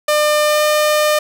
sawtooth tone with pitch glide, 600 to 604.5 Hz, D5 to D5, +37 to +50 cents, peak -8 dBFS, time 0.08-1.19 s, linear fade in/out 5 ms, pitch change +13 cents, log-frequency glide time 0.45-0.63 s, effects none

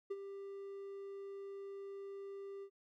triangle tone with ADSR envelope, 395.3 Hz, G4, 15 cents sharp, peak -34 dBFS, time 0.1-2.7 s, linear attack 12 ms, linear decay 39 ms, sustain -9 dB, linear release 73 ms, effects none

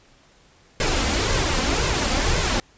pink noise with flanger, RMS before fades -21 dBFS, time 0.8-2.6 s, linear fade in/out 2 ms, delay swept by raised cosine 1.9 to 3.9 ms, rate 1.9 Hz, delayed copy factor +0.55, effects pink hiss -55 dBFS RMS until 2.77 s + resampled to 16000 Hz

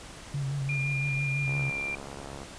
sine tone with vibrato, 138.59 Hz, C#3, in tune, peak -28 dBFS, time 0.34-1.7 s, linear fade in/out 5 ms, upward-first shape sine, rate 5.9 Hz, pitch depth 48 cents each way
sine tone with pitch glide, 2406 to 2377 Hz, D7 to D7, +41 to +20 cents, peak -30 dBFS, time 0.69-1.95 s, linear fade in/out 2 ms, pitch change -21 cents, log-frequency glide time 1.36-1.78 s
click train, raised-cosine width 1 ms, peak -27 dBFS, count 67, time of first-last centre 1.48-2.432 s, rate 69.3 Hz
effects pink hiss -45 dBFS RMS until 2.58 s + resampled to 22050 Hz

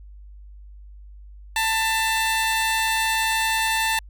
15% pulse tone pair together, 888.7 / 2002 Hz, A5 / B6, +17 / +23 cents, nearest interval octave + major second, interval 1406 cents, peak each -14 / -25 dBFS, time 1.56-3.99 s, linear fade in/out 2 ms, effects added 50 Hz sine -40 dBFS peak until 4.09 s

